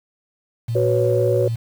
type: tone with pitch glide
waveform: sine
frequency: 116 to 114.8 Hz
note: A#2 to A#2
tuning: -8 to -26 cents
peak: -20 dBFS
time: 0.68-1.56 s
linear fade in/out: 10 ms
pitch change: -18 cents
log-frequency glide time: 0.9-1.26 s
type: chord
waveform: sine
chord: F# suspended fourth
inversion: none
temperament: equal with one note detuned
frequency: 371.1 / 493.9 / 554.4 Hz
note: F#4 / B4 / C#5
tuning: +5 / 0 / 0 cents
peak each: -20 dBFS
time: 0.75-1.48 s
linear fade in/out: 5 ms
effects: tanh soft clip ceiling -5 dBFS + 7-bit